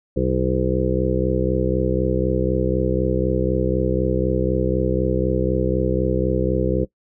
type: harmonic tone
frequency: 64 Hz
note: C2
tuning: 38 cents flat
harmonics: 1 / 2 / 3 / 5 / 6 / 7 / 8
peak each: -25 / -25 / -25 / -25 / -25 / -25 / -25 dBFS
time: 0.16-6.85 s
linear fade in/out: 10 ms
effects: noise-tail reverb RT60 0.1 s tail -19 dB re dry